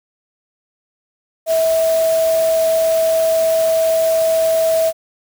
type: tone in noise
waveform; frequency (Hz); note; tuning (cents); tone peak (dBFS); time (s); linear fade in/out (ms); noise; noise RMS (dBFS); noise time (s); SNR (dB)
sine; 650; E5; -24; -12; 1.46-4.93; 50; white; -28; 1.46-4.93; +13
effects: none